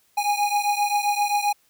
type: beating tone pair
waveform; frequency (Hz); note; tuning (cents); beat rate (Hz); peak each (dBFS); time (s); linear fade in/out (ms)
square; 820 / 827.6; G#5 / G#5; -22 / -6; 7.6; -23 / -25; 0.17-1.53; 10
effects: white hiss -63 dBFS RMS until 1.69 s